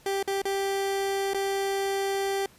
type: tone with dropouts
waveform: 30% pulse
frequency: 392.6 Hz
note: G4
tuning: 3 cents sharp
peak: -23 dBFS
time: 0.06-2.46 s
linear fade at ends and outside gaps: 2 ms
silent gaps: 0.228-0.276 / 0.418-0.453 / 1.335-1.345 s
effects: pink hiss -56 dBFS RMS until 2.58 s + resampled to 32000 Hz